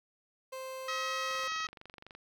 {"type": "tone with pitch glide", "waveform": "30% pulse", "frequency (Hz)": [523.3, 526.6], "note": ["C5", "C5"], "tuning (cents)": [0, 11], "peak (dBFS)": -37, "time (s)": [0.52, 1.48], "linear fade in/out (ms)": 10, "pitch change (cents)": 11, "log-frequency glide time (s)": [0.89, 1.16]}
{"type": "harmonic tone", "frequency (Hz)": 639, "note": "D#5", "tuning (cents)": 46, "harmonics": [2, 3, 4, 5, 6, 7, 8, 9, 10], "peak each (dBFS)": [-36, -40, -42, -44, -46, -47, -48, -49, -50], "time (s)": [0.88, 1.67], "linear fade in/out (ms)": 5}
{"type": "click train", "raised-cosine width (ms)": 0.3, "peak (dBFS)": -33, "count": 21, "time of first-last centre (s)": [1.31, 2.15], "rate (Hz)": 23.8}
{"effects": ["11-bit"]}